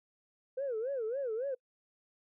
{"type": "tone with vibrato", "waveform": "sine", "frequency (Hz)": 493.9, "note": "B4", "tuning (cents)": 0, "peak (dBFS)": -31, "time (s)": [0.57, 1.55], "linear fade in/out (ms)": 10, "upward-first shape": "sine", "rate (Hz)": 3.6, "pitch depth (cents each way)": 230, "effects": ["noise-tail reverb RT60 0.1 s tail -26 dB re dry", "tanh soft clip ceiling -29 dBFS"]}